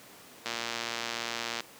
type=click train; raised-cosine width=0.2 ms; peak=-15 dBFS; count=135; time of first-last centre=0.46-1.605 s; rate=117 Hz; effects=pink hiss -51 dBFS RMS until 1.79 s + high-pass 200 Hz 12 dB/octave